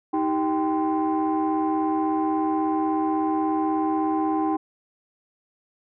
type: tone cluster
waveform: sine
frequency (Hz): 314.4 / 390.8 / 785 / 1034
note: D#4 / G4 / G5 / C6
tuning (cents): +18 / -5 / +2 / -21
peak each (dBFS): -22 / -30 / -25 / -30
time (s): 0.13-4.57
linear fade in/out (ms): 10
effects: tanh soft clip ceiling -14 dBFS